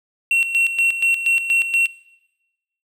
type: tone with tremolo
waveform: triangle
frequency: 2725 Hz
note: F7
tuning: 43 cents flat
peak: -12 dBFS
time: 0.31-1.87 s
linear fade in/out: 2 ms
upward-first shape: square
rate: 4.2 Hz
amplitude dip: 70%
effects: noise-tail reverb RT60 1.0 s tail -20 dB re dry